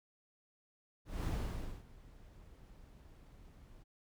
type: noise with ADSR envelope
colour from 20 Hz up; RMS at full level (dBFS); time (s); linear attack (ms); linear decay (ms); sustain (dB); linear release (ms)
brown; -35; 1.05-3.84; 200; 580; -22; 20
effects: none